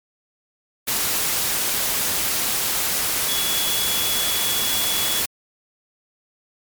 sine tone in noise, 3381 Hz, G#7, 30 cents sharp, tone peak -25 dBFS, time 3.28-5.21 s, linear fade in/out 10 ms, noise white, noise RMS -22 dBFS, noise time 0.87-5.26 s, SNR -6 dB, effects MP3 96 kbps

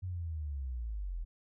sine linear sweep, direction down, 93.9 to 38.89 Hz, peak -35 dBFS, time 0.02-1.25 s, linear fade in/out 20 ms, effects none

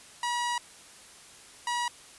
sawtooth tone pair in turn, 963 / 963 Hz, B5 / B5, -44 / -44 cents, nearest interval unison, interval 0 cents, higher neither, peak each -24 dBFS, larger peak neither, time 0.23-0.58 / 1.67-1.88 s, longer first, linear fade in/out 2 ms, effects white hiss -51 dBFS RMS until 2.18 s + resampled to 24000 Hz

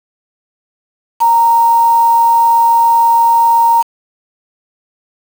sine tone with quantisation, 927 Hz, A#5, 10 cents flat, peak -6 dBFS, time 1.2-3.83 s, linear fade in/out 20 ms, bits 4, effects none

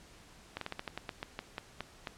slowing click train, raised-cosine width 0.3 ms, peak -21 dBFS, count 13, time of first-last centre 0.57-2.072 s, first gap 43 ms, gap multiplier 1.18, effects pink hiss -57 dBFS RMS until 2.17 s + low-pass 9000 Hz 12 dB/octave

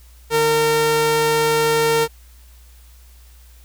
sawtooth tone pair together, 152.77 / 457.8 Hz, D#3 / A#4, -31 / -31 cents, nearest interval octave + perfect fifth, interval 1900 cents, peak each -23 / -11 dBFS, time 0.3-2.08 s, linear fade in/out 50 ms, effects added 60 Hz sine -43 dBFS peak until 3.64 s + white hiss -53 dBFS RMS until 3.64 s

